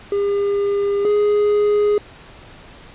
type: tone pair in turn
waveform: triangle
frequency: 403.1 / 415.2 Hz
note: G4 / G#4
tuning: +48 / 0 cents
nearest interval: minor second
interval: 52 cents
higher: second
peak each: -14 / -11 dBFS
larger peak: second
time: 0.12-1.05 / 1.05-1.98 s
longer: neither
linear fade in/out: 2 ms
effects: pink hiss -42 dBFS RMS until 2.94 s + resampled to 8000 Hz